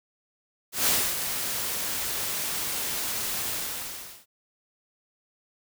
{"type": "noise with ADSR envelope", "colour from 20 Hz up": "white", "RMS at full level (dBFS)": -22, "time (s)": [0.72, 4.26], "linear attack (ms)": 150, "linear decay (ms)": 270, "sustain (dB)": -8, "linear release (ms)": 770, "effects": []}